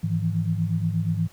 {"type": "tone cluster", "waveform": "sine", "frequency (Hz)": [104.5, 160.3, 168.7], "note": ["G#2", "E3", "E3"], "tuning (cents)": [11, -48, 40], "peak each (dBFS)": -26, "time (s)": [0.03, 1.28], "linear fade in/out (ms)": 10, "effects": ["pink hiss -54 dBFS RMS until 1.32 s"]}